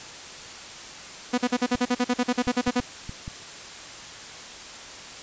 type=tone bursts; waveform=sawtooth; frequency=246.9 Hz; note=B3; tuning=in tune; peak=-16 dBFS; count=16; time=1.33-2.805 s; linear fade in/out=10 ms; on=50 ms; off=45 ms
type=clicks; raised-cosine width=5 ms; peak=-22 dBFS; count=6; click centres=1.752 / 2.472 / 2.676 / 2.8 / 3.094 / 3.279 s
effects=white hiss -40 dBFS RMS until 5.22 s + resampled to 16000 Hz